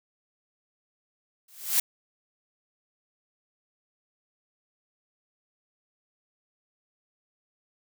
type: noise with exponential growth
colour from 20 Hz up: blue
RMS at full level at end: -19 dBFS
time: 1.48-1.8 s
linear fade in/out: 5 ms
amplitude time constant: 69 ms
effects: none